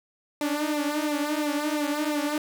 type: tone with flanger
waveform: sawtooth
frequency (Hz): 297.1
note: D4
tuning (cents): +20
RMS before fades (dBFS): -27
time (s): 0.41-2.38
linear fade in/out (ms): 2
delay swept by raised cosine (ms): 0.62 to 6.42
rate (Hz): 2.9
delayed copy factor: -0.8
effects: none